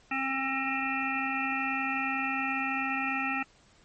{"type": "harmonic tone", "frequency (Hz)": 267.3, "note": "C4", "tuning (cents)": 37, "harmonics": [1, 3, 5, 7, 9, 10], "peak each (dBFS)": [-35, -35, -35, -35, -35, -35], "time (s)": [0.11, 3.43], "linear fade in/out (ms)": 5, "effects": ["pink hiss -61 dBFS RMS until 3.84 s", "MP3 32 kbps"]}